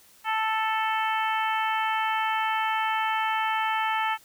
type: harmonic tone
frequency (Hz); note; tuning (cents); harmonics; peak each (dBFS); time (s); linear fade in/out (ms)
440; A4; 0; 2 / 3 / 4 / 5 / 6 / 7; -26 / -30 / -32 / -34 / -36 / -37; 0.24-4.18; 50
effects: white hiss -56 dBFS RMS until 4.24 s